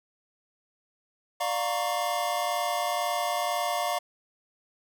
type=tone cluster; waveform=square; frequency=593 / 703 / 933 / 1087 / 1129 Hz; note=D5 / F5 / A#5 / C#6 / C#6; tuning=+17 / +11 / +1 / -34 / +31 cents; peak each=-34 / -30 / -35 / -37 / -37 dBFS; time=1.4-3.99 s; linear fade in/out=10 ms; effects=none